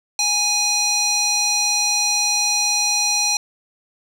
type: tone with band-pass filter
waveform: square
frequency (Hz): 827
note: G#5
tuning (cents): -8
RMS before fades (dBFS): -19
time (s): 0.19-3.37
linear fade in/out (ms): 2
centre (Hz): 5400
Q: 2.8
effects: none